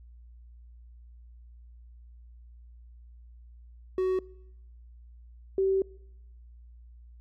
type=tone pair in turn; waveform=triangle / sine; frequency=373.2 / 385.2 Hz; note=F#4 / G4; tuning=+15 / -30 cents; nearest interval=minor second; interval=55 cents; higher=second; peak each=-22 dBFS; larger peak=neither; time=3.98-4.19 / 5.58-5.82 s; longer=second; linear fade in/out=2 ms; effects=noise-tail reverb RT60 0.9 s tail -24 dB re dry + added 59 Hz sine -48 dBFS peak until 7.2 s